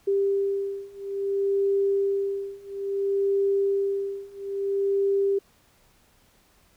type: beating tone pair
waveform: sine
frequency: 395.3 / 395.89 Hz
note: G4 / G4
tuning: +15 / +17 cents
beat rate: 0.59 Hz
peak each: -26 / -25 dBFS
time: 0.07-5.39 s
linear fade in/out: 10 ms
effects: pink hiss -61 dBFS RMS until 6.76 s